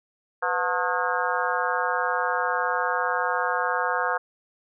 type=harmonic tone with a mistuned harmonic; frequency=180.1 Hz; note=F#3; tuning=46 cents flat; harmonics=3 / 4 / 5 / 6 / 7 / 8 / 9; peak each=-30 / -30 / -30 / -30 / -30 / -30 / -30 dBFS; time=0.42-4.18 s; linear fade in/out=10 ms; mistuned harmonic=3; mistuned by=-130 cents; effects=none